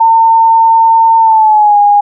sine tone with pitch glide, 905 to 820.4 Hz, A5 to G#5, +48 to -21 cents, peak -3 dBFS, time 0-2.01 s, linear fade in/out 10 ms, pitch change -169 cents, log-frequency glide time 1.2-1.78 s, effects none

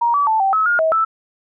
sine tone with pitch steps, 942 / 1147 / 879 / 776 / 1290 / 1421 / 641 / 1318 Hz, A#5 / D6 / A5 / G5 / E6 / F6 / E5 / E6, +18 / -41 / -2 / -18 / -38 / +30 / -49 / -1 cents, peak -13 dBFS, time 0.01-1.05 s, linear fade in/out 10 ms, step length 130 ms, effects none

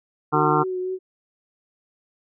harmonic tone, 151.3 Hz, D#3, 48 cents flat, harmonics 1 / 2 / 3 / 5 / 6 / 7 / 8 / 9, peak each -25 / -25 / -25 / -25 / -25 / -25 / -25 / -25 dBFS, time 0.32-0.64 s, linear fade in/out 20 ms
sine tone with vibrato, 370 Hz, F#4, in tune, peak -24 dBFS, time 0.32-0.99 s, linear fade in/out 50 ms, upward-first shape triangle, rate 3.7 Hz, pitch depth 25 cents each way
effects none

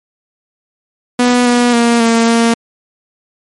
sawtooth tone with pitch steps, 245.7 / 242.6 / 235.1 / 229.5 / 231.3 Hz, B3 / B3 / A#3 / A#3 / A#3, -9 / -31 / +15 / -27 / -13 cents, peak -4 dBFS, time 1.19-2.54 s, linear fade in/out 5 ms, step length 270 ms, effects MP3 48 kbps

